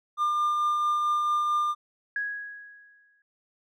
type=tone with tremolo; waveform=triangle; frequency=1200 Hz; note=D6; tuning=37 cents sharp; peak=-19 dBFS; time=0.17-1.75 s; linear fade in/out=50 ms; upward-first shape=triangle; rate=4.5 Hz; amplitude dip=30%
type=tone with exponential decay; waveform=sine; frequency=1661.2 Hz; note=G#6; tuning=in tune; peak=-25 dBFS; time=2.16-3.22 s; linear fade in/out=2 ms; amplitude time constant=230 ms
effects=tanh soft clip ceiling -15 dBFS